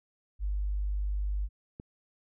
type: tone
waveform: sine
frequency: 49.99 Hz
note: G1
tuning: 35 cents sharp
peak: -28 dBFS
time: 0.39-1.49 s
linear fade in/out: 50 ms
type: click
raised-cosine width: 3 ms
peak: -29 dBFS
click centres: 1.799 s
effects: none